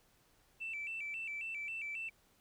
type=tone with vibrato; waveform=sine; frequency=2489 Hz; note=D#7; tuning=in tune; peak=-38 dBFS; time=0.6-2.1 s; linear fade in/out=20 ms; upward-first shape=square; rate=3.7 Hz; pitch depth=120 cents each way; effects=tanh soft clip ceiling -34 dBFS + pink hiss -70 dBFS RMS until 2.4 s